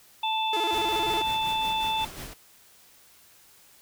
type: harmonic tone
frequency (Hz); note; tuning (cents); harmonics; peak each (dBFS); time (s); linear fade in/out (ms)
880; A5; 0; 1 / 3 / 4; -26 / -34 / -30; 0.23-2.05; 5
type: tone with vibrato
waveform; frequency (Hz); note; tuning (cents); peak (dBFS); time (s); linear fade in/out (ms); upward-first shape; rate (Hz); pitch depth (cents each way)
sawtooth; 382; G4; -45; -26; 0.53-1.22; 2; square; 14; 200
type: noise with tremolo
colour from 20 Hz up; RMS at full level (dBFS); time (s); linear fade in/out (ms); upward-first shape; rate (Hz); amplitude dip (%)
pink; -38; 0.72-2.34; 10; sine; 5.5; 50
effects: white hiss -56 dBFS RMS until 3.81 s